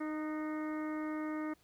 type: harmonic tone with a mistuned harmonic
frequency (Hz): 308.4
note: D#4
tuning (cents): -15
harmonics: 1 / 2 / 3 / 4 / 5 / 6 / 7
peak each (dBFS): -36 / -46 / -50 / -47 / -54 / -51 / -54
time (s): 0-1.54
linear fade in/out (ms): 10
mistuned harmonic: 5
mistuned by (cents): -42
effects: pink hiss -69 dBFS RMS until 1.63 s